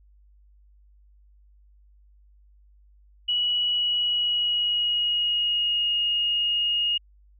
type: tone with pitch glide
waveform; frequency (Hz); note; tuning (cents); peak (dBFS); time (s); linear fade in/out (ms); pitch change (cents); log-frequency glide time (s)
sine; 2929 to 2862; F#7 to F7; -18 to +42; -21; 3.28-6.98; 10; -40; 3.73-5.95
effects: added 50 Hz sine -53 dBFS peak until 7.39 s